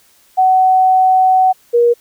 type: tone pair in turn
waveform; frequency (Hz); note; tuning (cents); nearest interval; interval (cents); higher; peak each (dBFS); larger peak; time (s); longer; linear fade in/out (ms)
sine; 750 / 475.2; F#5 / A#4; +23 / +33; minor sixth; 790; first; -7; neither; 0.37-1.53 / 1.73-1.94; first; 20
effects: white hiss -51 dBFS RMS until 2 s